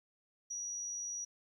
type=tone; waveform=sine; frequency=5800 Hz; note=F#8; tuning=35 cents flat; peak=-38 dBFS; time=0.5-1.25 s; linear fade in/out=10 ms; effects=12-bit